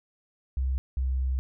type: tone pair in turn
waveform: sine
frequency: 65.41 / 64.96 Hz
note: C2 / C2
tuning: 0 / -12 cents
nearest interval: unison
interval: 12 cents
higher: first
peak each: -24 dBFS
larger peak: neither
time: 0.57-0.78 / 0.97-1.39 s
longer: second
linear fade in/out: 0 ms
effects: none